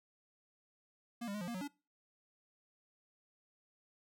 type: tone with pitch steps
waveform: square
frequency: 236.2 / 200.6 / 209.5 / 175.7 / 235.9 / 184.6 / 287 Hz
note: A#3 / G3 / G#3 / F3 / A#3 / F#3 / D4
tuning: +23 / +40 / +15 / +11 / +21 / -4 / -40 cents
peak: -40 dBFS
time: 1.21-1.679 s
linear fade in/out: 10 ms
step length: 67 ms
effects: noise-tail reverb RT60 0.3 s tail -23 dB re dry